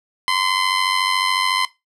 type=tone with amplitude modulation; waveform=15% pulse; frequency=1030 Hz; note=C6; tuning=28 cents flat; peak=-7 dBFS; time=0.28-1.65 s; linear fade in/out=0 ms; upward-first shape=sine; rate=93.9 Hz; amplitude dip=65%; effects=noise-tail reverb RT60 0.2 s tail -17 dB re dry + low-pass 8000 Hz 12 dB/octave